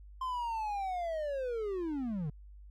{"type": "linear sweep", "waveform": "triangle", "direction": "down", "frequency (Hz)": [1046.5, 138.59], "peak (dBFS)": -31, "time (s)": [0.21, 2.3], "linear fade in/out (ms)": 5, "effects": ["added 50 Hz sine -49 dBFS peak until 2.7 s"]}